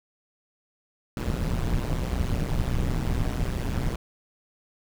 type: noise with amplitude modulation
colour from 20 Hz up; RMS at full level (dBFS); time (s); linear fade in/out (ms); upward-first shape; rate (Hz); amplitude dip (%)
brown; -22; 1.17-3.96; 2; sine; 124; 95
effects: none